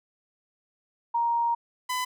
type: tone pair in turn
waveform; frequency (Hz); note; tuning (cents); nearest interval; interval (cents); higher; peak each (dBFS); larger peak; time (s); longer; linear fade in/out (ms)
sine / sawtooth; 937 / 1004.8; A#5 / B5; +9 / +30; minor second; 121; second; -22 / -23; first; 1.14-1.55 / 1.89-2.05; first; 10
effects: none